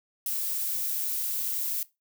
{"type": "noise", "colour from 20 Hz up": "violet", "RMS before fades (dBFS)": -30, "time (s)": [0.26, 1.83], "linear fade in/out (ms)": 2, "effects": ["noise-tail reverb RT60 0.2 s tail -18 dB re dry"]}